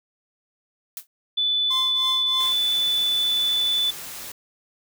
blue noise with exponential decay, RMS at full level -28 dBFS, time 0.97-1.07 s, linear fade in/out 1 ms, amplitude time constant 20 ms
sine tone, 3488 Hz, A7, 16 cents flat, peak -19 dBFS, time 1.37-3.91 s, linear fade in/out 10 ms
45% pulse tone with tremolo, 1046.5 Hz, C6, in tune, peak -26 dBFS, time 1.7-2.53 s, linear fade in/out 10 ms, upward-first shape triangle, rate 3.2 Hz, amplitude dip 90%
white noise, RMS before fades -36 dBFS, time 2.4-4.32 s, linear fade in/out 5 ms
effects none

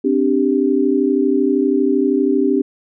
sine chord, C suspended second, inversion none, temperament just, 261.6 / 294.3 / 392.4 Hz, C4 / D4 / G4, 0 / +4 / +2 cents, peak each -17 dBFS, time 0.04-2.62 s, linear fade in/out 10 ms, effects none

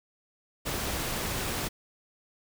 pink noise, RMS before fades -32 dBFS, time 0.65-1.69 s, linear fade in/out 20 ms, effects none

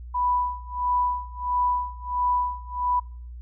sine tone with tremolo, 987.8 Hz, B5, in tune, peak -19 dBFS, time 0.14-3 s, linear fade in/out 10 ms, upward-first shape sine, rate 1.5 Hz, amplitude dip 95%, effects noise-tail reverb RT60 0.5 s tail -25 dB re dry + added 60 Hz sine -36 dBFS peak until 3.41 s

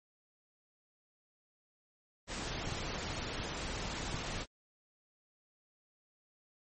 pink noise, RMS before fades -39 dBFS, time 2.27-4.46 s, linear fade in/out 50 ms
clicks, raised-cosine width 5 ms, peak -29 dBFS, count 4, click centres 2.675 / 2.723 / 3.401 / 4.144 s
effects MP3 32 kbps

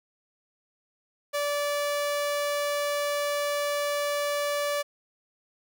sawtooth tone, 580 Hz, D5, 22 cents flat, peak -22 dBFS, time 1.33-4.83 s, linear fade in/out 20 ms, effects none

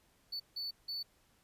triangle tone bursts at uneven times, 4479 Hz, C#8, 17 cents sharp, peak -36 dBFS, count 3, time 0.32-0.4 / 0.56-0.71 / 0.88-1.03 s, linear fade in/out 10 ms, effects pink hiss -70 dBFS RMS until 1.43 s + resampled to 32000 Hz

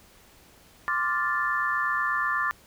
sine chord, D minor seventh, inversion third, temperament equal, 1046.5 / 1174.7 / 1396.9 / 1760 Hz, C6 / D6 / F6 / A6, 0 / 0 / 0 / 0 cents, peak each -32 / -28 / -32 / -27 dBFS, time 0.88-2.51 s, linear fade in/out 0 ms, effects pink hiss -55 dBFS RMS until 2.66 s

